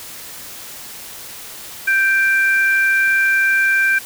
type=tone pair together; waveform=sine; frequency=1568 / 2367 Hz; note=G6 / D7; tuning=0 / +13 cents; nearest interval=perfect fifth; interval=713 cents; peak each=-13 / -19 dBFS; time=1.87-3.99 s; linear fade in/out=10 ms; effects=white hiss -34 dBFS RMS until 4.05 s